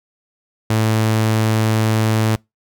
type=tone; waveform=sawtooth; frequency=110 Hz; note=A2; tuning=in tune; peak=-10 dBFS; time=0.7-2.36 s; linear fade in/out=5 ms; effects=noise-tail reverb RT60 0.2 s tail -26 dB re dry